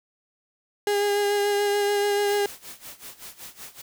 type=tone with vibrato; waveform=35% pulse; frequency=408.1 Hz; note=G#4; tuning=30 cents flat; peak=-19 dBFS; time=0.87-2.46 s; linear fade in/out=2 ms; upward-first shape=sine; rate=6.9 Hz; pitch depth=17 cents each way
type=noise with tremolo; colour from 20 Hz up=white; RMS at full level=-39 dBFS; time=2.27-3.82 s; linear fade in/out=10 ms; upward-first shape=sine; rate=5.3 Hz; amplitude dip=85%
effects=none